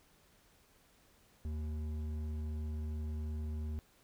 triangle tone with hard clipping, 76.9 Hz, D#2, 20 cents flat, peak -38 dBFS, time 1.45-3.79 s, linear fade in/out 0 ms, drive 12 dB, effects pink hiss -67 dBFS RMS until 4.03 s

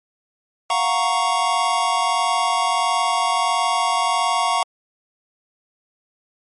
square chord, Gb major seventh, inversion third, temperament equal, 698.5 / 740 / 932.3 / 1108.7 Hz, F5 / Gb5 / Bb5 / Db6, 0 / 0 / 0 / 0 cents, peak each -25 / -25 / -23 / -22 dBFS, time 0.7-4.63 s, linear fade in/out 2 ms, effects MP3 48 kbps

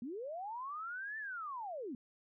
sine linear two-way sweep, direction up then down, 220 to 1786 to 220 Hz, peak -40 dBFS, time 0.02-1.95 s, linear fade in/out 2 ms, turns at 1.18 s, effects none

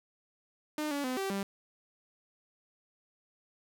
sawtooth tone with pitch steps, 303.4 / 284.9 / 255 / 388.1 / 197.3 Hz, D#4 / C#4 / C4 / G4 / G3, -44 / +48 / -44 / -17 / +11 cents, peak -28 dBFS, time 0.78-1.43 s, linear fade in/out 2 ms, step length 130 ms, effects none

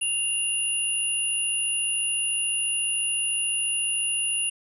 sine tone pair together, 2794 / 9957 Hz, F7 / D#9, 0 / 0 cents, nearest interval octave + minor seventh, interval 2200 cents, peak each -26 dBFS, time 0.01-4.5 s, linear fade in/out 10 ms, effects none

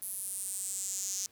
square tone with high-pass filter sweep, 96.5 Hz, G2, 27 cents flat, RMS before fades -37 dBFS, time 0.02-1.26 s, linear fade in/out 0 ms, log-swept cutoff 11000 to 6200 Hz, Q 5.3, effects pink hiss -64 dBFS RMS until 1.31 s + high-pass 60 Hz 12 dB/octave

